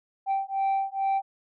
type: beating tone pair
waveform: sine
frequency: 779 / 781.3 Hz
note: G5 / G5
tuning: -11 / -6 cents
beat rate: 2.3 Hz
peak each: -25 dBFS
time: 0.26-1.22 s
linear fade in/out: 50 ms
effects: tanh soft clip ceiling -21 dBFS